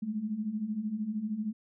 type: beating tone pair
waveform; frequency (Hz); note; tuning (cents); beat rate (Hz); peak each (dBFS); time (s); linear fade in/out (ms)
sine; 204.5 / 217.5; G#3 / A3; -26 / -20; 13; -37 / -32; 0.02-1.53; 10
effects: none